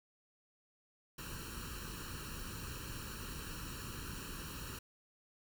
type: noise with comb filter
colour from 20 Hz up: pink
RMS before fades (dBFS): -45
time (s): 1.18-4.79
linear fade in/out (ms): 5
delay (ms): 0.71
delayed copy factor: +0.9
effects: none